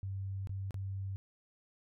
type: tone with dropouts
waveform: sine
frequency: 97 Hz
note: G2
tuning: 18 cents flat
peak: -36 dBFS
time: 0.03-1.16 s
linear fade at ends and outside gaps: 0 ms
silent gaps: 0.472-0.494 / 0.708-0.743 s
effects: none